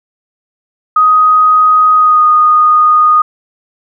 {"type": "tone with pitch glide", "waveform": "sine", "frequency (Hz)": [1252, 1233.3], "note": ["D#6", "D#6"], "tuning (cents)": [10, -16], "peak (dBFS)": -4, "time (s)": [0.96, 3.22], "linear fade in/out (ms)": 5, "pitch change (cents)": -26, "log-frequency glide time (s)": [1.95, 2.27], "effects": []}